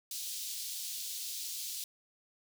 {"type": "high-pass noise", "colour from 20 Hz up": "pink", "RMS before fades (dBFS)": -40, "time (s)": [0.11, 1.84], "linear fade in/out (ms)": 2, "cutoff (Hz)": 3700, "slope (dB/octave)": 24, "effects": []}